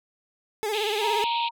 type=tone with vibrato; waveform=30% pulse; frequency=422.8 Hz; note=G#4; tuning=31 cents sharp; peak=-23 dBFS; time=0.63-1.24 s; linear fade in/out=0 ms; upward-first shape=sine; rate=17 Hz; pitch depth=79 cents each way
type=band-pass noise; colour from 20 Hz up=pink; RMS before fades=-32 dBFS; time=0.73-1.49 s; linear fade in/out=5 ms; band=2400 to 4100 Hz; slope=96 dB/octave
type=tone; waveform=sine; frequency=935 Hz; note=A#5; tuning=5 cents sharp; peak=-24 dBFS; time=1-1.51 s; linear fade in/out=50 ms
effects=none